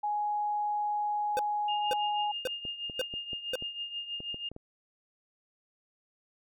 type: tone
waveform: sine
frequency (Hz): 834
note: G#5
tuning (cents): +7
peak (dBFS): -28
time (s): 0.03-2.32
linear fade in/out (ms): 10
type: tone bursts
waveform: square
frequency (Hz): 512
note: C5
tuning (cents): -38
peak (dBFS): -29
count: 5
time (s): 1.37-3.555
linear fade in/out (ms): 0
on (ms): 21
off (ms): 520
type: tone with tremolo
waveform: sine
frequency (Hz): 2825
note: F7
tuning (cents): +19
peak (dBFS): -32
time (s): 1.68-4.49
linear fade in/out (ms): 5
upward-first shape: triangle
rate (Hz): 6.2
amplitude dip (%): 75
type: clicks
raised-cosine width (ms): 2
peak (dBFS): -30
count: 9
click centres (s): 2.652 / 2.898 / 3.139 / 3.332 / 3.624 / 4.204 / 4.344 / 4.516 / 4.564
effects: none